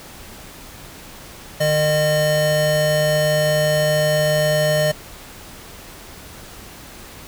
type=tone pair together; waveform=square; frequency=152.07 / 609 Hz; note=D#3 / D#5; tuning=-39 / -37 cents; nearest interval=2 octaves; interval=2402 cents; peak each=-22 / -17 dBFS; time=1.6-4.92 s; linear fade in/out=10 ms; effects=pink hiss -39 dBFS RMS until 7.27 s